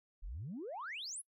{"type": "exponential sweep", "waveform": "sine", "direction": "up", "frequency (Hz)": [34.65, 11320], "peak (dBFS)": -40, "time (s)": [0.22, 1.22], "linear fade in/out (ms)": 20, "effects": ["noise-tail reverb RT60 0.1 s tail -26 dB re dry", "tanh soft clip ceiling -37 dBFS"]}